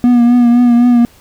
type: tone with vibrato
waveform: triangle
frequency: 241 Hz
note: B3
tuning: 42 cents flat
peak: -3 dBFS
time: 0.04-1.05 s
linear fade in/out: 0 ms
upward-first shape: triangle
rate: 3.9 Hz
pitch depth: 41 cents each way
effects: pink hiss -45 dBFS RMS until 1.2 s